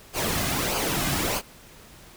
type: noise with flanger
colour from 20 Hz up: pink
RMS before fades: -26 dBFS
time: 0.13-1.42 s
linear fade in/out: 50 ms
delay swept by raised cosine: 0.53 to 2.23 ms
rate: 1.6 Hz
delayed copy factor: -0.55
effects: pink hiss -49 dBFS RMS until 2.16 s